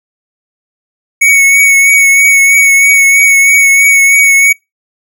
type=tone with vibrato; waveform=square; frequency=2224 Hz; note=C#7; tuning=5 cents sharp; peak=-4 dBFS; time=1.21-4.53 s; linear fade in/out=10 ms; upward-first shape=triangle; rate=3.1 Hz; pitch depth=27 cents each way; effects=noise-tail reverb RT60 0.2 s tail -25 dB re dry